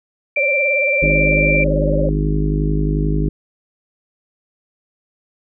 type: tone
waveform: sine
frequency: 2354 Hz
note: D7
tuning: 3 cents sharp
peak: -15 dBFS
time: 0.36-1.64 s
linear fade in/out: 5 ms
type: tone with vibrato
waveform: sine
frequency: 558 Hz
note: C#5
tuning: 11 cents sharp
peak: -18 dBFS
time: 0.37-2.09 s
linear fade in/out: 2 ms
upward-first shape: sine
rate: 18 Hz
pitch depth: 94 cents each way
type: harmonic tone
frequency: 51.3 Hz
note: G#1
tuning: 21 cents flat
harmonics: 1 / 3 / 4 / 5 / 6 / 7 / 8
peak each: -18 / -19 / -29 / -26 / -24 / -33 / -27 dBFS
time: 1.02-3.29 s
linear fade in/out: 5 ms
effects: none